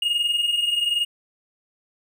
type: tone pair together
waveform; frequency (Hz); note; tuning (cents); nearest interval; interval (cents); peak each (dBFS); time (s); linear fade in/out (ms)
triangle; 2836 / 2857; F7 / F7; +26 / +39; unison; 13; -25 / -19; 0.02-1.05; 5
effects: none